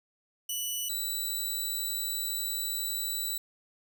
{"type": "tone pair in turn", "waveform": "10% pulse", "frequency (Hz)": [2960, 3951], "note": ["F#7", "B7"], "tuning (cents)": [0, 0], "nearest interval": "perfect fourth", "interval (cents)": 500, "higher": "second", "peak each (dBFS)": [-23, -23], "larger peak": "neither", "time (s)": [[0.49, 0.89], [0.89, 3.38]], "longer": "second", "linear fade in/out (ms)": 5, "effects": []}